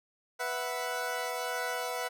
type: chord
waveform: 20% pulse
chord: B suspended fourth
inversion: none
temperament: equal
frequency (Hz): 493.9 / 659.3 / 740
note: B4 / E5 / F#5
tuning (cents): 0 / 0 / 0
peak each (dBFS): -31 / -33 / -32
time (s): 0.39-2.09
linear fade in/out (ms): 20
effects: none